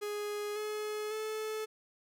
45% pulse tone with pitch steps, 415.3 / 424.5 / 433.9 Hz, G#4 / G#4 / A4, 0 / +38 / -24 cents, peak -35 dBFS, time 0.01-1.66 s, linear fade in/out 20 ms, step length 550 ms, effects none

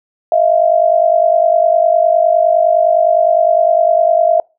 sine tone pair together, 637 / 686.8 Hz, D#5 / F5, +41 / -29 cents, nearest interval minor second, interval 130 cents, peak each -11 dBFS, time 0.32-4.4 s, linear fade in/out 2 ms, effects noise-tail reverb RT60 0.3 s tail -26 dB re dry

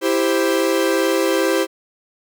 45% pulse chord, C major, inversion first, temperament equal, 329.6 / 392 / 523.3 Hz, E4 / G4 / C5, 0 / 0 / 0 cents, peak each -20 dBFS, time 0.01-1.67 s, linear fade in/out 50 ms, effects none

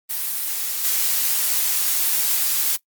blue noise with level steps, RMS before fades -25 / -20 dBFS, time 0.09-2.77 s, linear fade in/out 20 ms, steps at 0.84 s, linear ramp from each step 5 ms, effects noise-tail reverb RT60 0.1 s tail -20 dB re dry + Opus 32 kbps

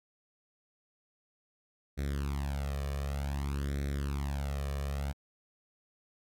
sawtooth tone with flanger, 70.2 Hz, C#2, 22 cents sharp, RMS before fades -34 dBFS, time 1.97-5.13 s, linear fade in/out 20 ms, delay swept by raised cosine 0.51 to 1.71 ms, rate 0.54 Hz, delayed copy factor +0.85, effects AAC 64 kbps

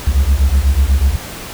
sine beating tone pair, 64.2 / 72.3 Hz, C2 / D2, -32 / -27 cents, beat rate 8.1 Hz, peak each -10 dBFS, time 0.07-1.16 s, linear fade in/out 5 ms, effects tanh soft clip ceiling -6 dBFS + pink hiss -29 dBFS RMS until 1.53 s

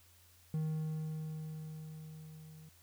triangle tone with level ramp, 156.5 Hz, D#3, 10 cents sharp, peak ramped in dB -30 to -50 dBFS, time 0.54-2.69 s, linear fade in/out 2 ms, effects added 87 Hz sine -65 dBFS peak until 2.82 s + white hiss -65 dBFS RMS until 2.82 s

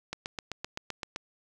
click train, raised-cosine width 0.2 ms, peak -17 dBFS, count 9, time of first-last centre 0.13-1.161 s, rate 7.76 Hz, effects none

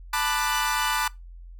sawtooth chord, B minor seventh, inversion third, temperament equal with one note detuned, 880 / 987.8 / 1185.6 / 1480 Hz, A5 / B5 / D6 / F#6, 0 / 0 / +16 / 0 cents, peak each -25 dBFS, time 0.13-1.08 s, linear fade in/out 5 ms, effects noise-tail reverb RT60 0.2 s tail -22 dB re dry + added 43 Hz sine -40 dBFS peak until 1.59 s

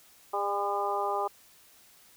harmonic tone with a mistuned harmonic, 202.1 Hz, G#3, 47 cents flat, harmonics 2 / 3 / 4 / 5 / 6, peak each -34 / -36 / -31 / -35 / -34 dBFS, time 0.33-1.28 s, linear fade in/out 10 ms, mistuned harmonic 3, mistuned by -21 cents, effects white hiss -58 dBFS RMS until 2.16 s

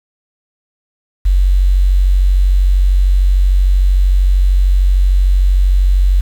sine tone with quantisation, 46.56 Hz, F#1, 12 cents sharp, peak -7 dBFS, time 1.25-6.21 s, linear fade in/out 10 ms, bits 6, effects none

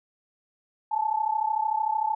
sine tone pair together, 853.7 / 887 Hz, G#5 / A5, +47 / +14 cents, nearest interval minor second, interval 67 cents, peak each -26 dBFS, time 0.91-2.15 s, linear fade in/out 10 ms, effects none

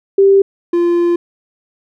sine / triangle tone pair in turn, 392.7 / 345.6 Hz, G4 / F4, +3 / -18 cents, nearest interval major second, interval 221 cents, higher first, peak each -5 / -8 dBFS, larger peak first, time 0.18-0.42 / 0.73-1.16 s, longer second, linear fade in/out 5 ms, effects none

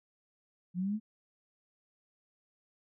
sine linear sweep, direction up, 172.3 to 221.8 Hz, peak -30 dBFS, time 0.74-1 s, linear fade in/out 50 ms, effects none

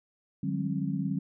sine tone cluster, 150.7 / 184.2 / 201.6 / 269 Hz, D3 / F#3 / G3 / C4, +45 / -7 / +49 / +48 cents, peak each -33 / -32 / -35 / -34 dBFS, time 0.43-1.19 s, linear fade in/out 5 ms, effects none

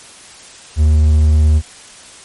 triangle tone, 76.6 Hz, D#2, 27 cents flat, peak -5 dBFS, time 0.76-1.62 s, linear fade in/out 50 ms, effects white hiss -38 dBFS RMS until 2.24 s + MP3 48 kbps

